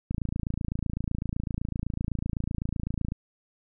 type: click train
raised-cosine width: 5 ms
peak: -17 dBFS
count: 85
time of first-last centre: 0.11-3.121 s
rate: 27.9 Hz
effects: none